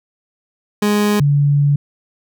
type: tone pair in turn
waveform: 30% pulse / sine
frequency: 207.7 / 143.6 Hz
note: G#3 / D3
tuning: 0 / -39 cents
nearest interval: tritone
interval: 639 cents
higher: first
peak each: -10 dBFS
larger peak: neither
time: 0.82-1.2 / 1.2-1.76 s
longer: second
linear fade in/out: 5 ms
effects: none